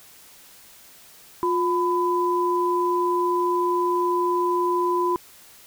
sine tone pair together, 354.3 / 1002 Hz, F4 / B5, +25 / +25 cents, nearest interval octave + tritone, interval 1800 cents, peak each -22 / -22 dBFS, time 1.43-5.16 s, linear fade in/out 0 ms, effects white hiss -49 dBFS RMS until 5.66 s

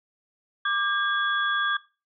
sine tone cluster, 1180 / 1612 / 3375 Hz, D6 / G6 / G#7, +8 / +48 / +27 cents, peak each -27 / -25 / -31 dBFS, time 0.65-1.77 s, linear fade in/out 5 ms, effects noise-tail reverb RT60 0.3 s tail -18 dB re dry

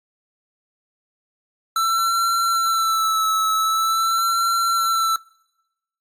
square tone with vibrato, 1330 Hz, E6, 15 cents sharp, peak -18 dBFS, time 1.76-5.16 s, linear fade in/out 2 ms, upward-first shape sine, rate 0.45 Hz, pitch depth 38 cents each way, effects noise-tail reverb RT60 1.0 s tail -26 dB re dry + AAC 64 kbps

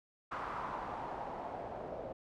white noise with low-pass filter sweep, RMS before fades -42 dBFS, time 0.31-2.13 s, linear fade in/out 10 ms, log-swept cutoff 1200 to 580 Hz, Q 3.1, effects none

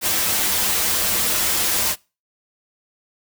white noise with comb filter, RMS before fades -20 dBFS, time 0.01-1.96 s, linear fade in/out 50 ms, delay 7.3 ms, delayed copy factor -0.8, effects noise-tail reverb RT60 0.3 s tail -24 dB re dry

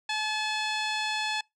15% pulse tone with low-pass filter, 860 Hz, A5, 40 cents flat, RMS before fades -30 dBFS, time 0.09-1.41 s, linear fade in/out 5 ms, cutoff 5500 Hz, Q 2.7, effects noise-tail reverb RT60 0.2 s tail -26 dB re dry

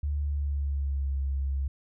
sine tone with pitch glide, 72.7 to 68.22 Hz, D2 to C#2, -17 to -27 cents, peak -26 dBFS, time 0.03-1.68 s, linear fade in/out 5 ms, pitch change -110 cents, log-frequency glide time 0.19-1.15 s, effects none

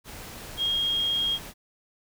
sine tone in noise, 3252 Hz, G#7, 37 cents flat, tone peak -23 dBFS, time 0.57-1.39 s, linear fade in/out 50 ms, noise pink, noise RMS -41 dBFS, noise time 0.04-1.54 s, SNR +15 dB, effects none

